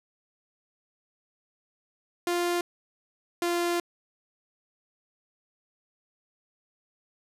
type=tone pair in turn; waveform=sawtooth; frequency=349.2 / 346.4 Hz; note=F4 / F4; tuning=0 / -14 cents; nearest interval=unison; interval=14 cents; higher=first; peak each=-21 dBFS; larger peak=neither; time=2.27-2.61 / 3.42-3.8 s; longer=second; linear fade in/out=2 ms; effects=resampled to 32000 Hz + 10-bit